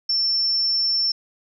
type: tone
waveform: sine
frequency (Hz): 5390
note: E8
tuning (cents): +38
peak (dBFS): -18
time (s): 0.09-1.12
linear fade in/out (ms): 5
effects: none